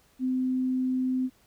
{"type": "tone", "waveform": "sine", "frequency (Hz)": 257, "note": "C4", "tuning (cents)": -31, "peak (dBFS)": -24, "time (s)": [0.19, 1.3], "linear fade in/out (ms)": 50, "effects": ["pink hiss -63 dBFS RMS until 1.46 s"]}